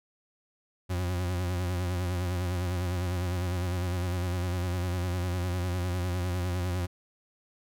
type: tone with vibrato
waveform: 40% pulse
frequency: 89.7 Hz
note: F2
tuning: 47 cents sharp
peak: -27 dBFS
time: 0.89-6.87 s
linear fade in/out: 20 ms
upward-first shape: sine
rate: 9.9 Hz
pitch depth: 53 cents each way
effects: none